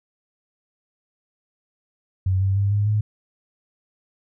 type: tone with pitch steps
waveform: sine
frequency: 94 / 96.87 / 99.82 / 102.86 / 106 Hz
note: F#2 / G2 / G2 / G#2 / G#2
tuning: +28 / -20 / +32 / -16 / +36 cents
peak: -17 dBFS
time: 2.26-3.01 s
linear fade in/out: 5 ms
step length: 150 ms
effects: none